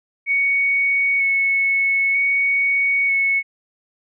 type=tone with vibrato; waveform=sine; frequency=2217 Hz; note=C#7; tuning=in tune; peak=-15 dBFS; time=0.26-3.43 s; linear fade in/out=50 ms; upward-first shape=square; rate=0.53 Hz; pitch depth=11 cents each way; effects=none